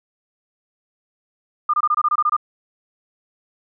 sine tone bursts, 1211 Hz, D#6, 47 cents flat, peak -14 dBFS, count 10, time 1.69-2.366 s, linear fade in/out 5 ms, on 46 ms, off 24 ms, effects none

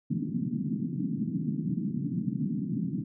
pink band-pass noise, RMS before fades -31 dBFS, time 0.1-3.04 s, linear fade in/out 10 ms, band 140 to 280 Hz, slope 48 dB/octave, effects none

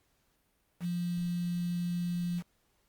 sine tone with quantisation, 174.61 Hz, F3, in tune, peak -30 dBFS, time 0.8-2.43 s, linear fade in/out 50 ms, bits 8, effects pink hiss -73 dBFS RMS until 2.88 s + Opus 48 kbps

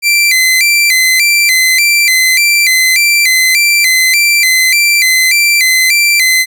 sawtooth tone with vibrato, 2193 Hz, C#7, 19 cents flat, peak -3 dBFS, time 0.02-6.46 s, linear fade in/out 50 ms, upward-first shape square, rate 1.7 Hz, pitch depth 120 cents each way, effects none

